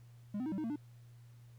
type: tone with pitch steps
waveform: triangle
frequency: 205.3 / 255 / 314.5 / 193.7 / 310.7 / 227.3 / 295.8 Hz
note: G#3 / C4 / D#4 / G3 / D#4 / A#3 / D4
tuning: -20 / -44 / +19 / -20 / -2 / -43 / +13 cents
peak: -33 dBFS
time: 0.34-0.76 s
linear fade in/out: 5 ms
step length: 60 ms
effects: added 119 Hz sine -54 dBFS peak until 1.58 s + pink hiss -71 dBFS RMS until 1.58 s